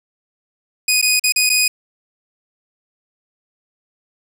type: tone with dropouts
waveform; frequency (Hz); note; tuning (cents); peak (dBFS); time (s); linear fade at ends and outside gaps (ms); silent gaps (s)
15% pulse; 2489; D#7; 0; -6; 0.88-1.68; 5; 1.015-1.025 / 1.196-1.238 / 1.323-1.36 / 1.494-1.499
effects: none